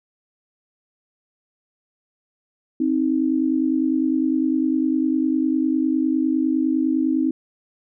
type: tone pair together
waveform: sine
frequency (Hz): 264.2 / 314.1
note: C4 / D#4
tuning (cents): +17 / +16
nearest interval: minor third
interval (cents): 299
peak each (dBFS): -20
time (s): 2.8-7.31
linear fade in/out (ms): 5
effects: none